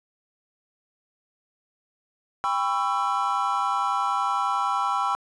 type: chord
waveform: triangle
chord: C# half-diminished seventh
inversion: second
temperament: just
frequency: 798.3 / 997.9 / 1108.7 / 1330.5 Hz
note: G5 / B5 / C#6 / E6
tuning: +31 / +18 / 0 / +16 cents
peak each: -26 / -26 / -27 / -25 dBFS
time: 2.44-5.15 s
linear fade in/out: 0 ms
effects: resampled to 22050 Hz + 8-bit